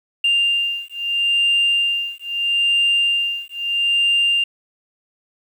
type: beating tone pair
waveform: sine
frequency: 2794 / 2794.77 Hz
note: F7 / F7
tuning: 0 / +1 cents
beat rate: 0.77 Hz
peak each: -18 dBFS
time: 0.24-4.44 s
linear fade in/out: 5 ms
effects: tanh soft clip ceiling -10 dBFS + 8-bit